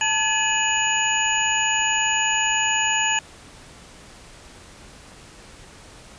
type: tone cluster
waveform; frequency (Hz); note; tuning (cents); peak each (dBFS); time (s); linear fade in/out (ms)
sine; 883 / 1702 / 2521 / 2916 / 6820; A5 / G#6 / D#7 / F#7 / G#8; +6 / +42 / +22 / -26 / +45; -25; 0.01-3.19; 2
effects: pink hiss -45 dBFS RMS until 6.18 s + resampled to 22050 Hz